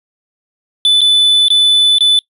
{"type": "tone with dropouts", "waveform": "triangle", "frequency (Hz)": 3495, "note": "A7", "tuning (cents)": -12, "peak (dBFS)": -5, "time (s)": [0.85, 2.19], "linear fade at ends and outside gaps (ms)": 1, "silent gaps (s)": [[1.008, 1.015], [1.483, 1.503], [1.984, 2.007]], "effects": ["noise-tail reverb RT60 0.1 s tail -23 dB re dry", "resampled to 32000 Hz"]}